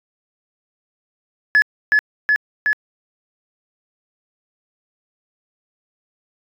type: tone with echo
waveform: sine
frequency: 1709 Hz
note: G#6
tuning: 49 cents sharp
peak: -7 dBFS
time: 1.55-1.62 s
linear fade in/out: 0 ms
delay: 370 ms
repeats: 3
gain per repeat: -2 dB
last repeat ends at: 2.73 s
effects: tanh soft clip ceiling -8 dBFS